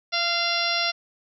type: harmonic tone with a mistuned harmonic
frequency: 692 Hz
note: F5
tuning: 16 cents flat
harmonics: 1 / 2 / 3 / 4 / 5 / 6 / 7 / 8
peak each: -30 / -30 / -30 / -30 / -30 / -30 / -30 / -30 dBFS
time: 0.12-0.92 s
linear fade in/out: 20 ms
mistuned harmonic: 1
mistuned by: -24 cents
effects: none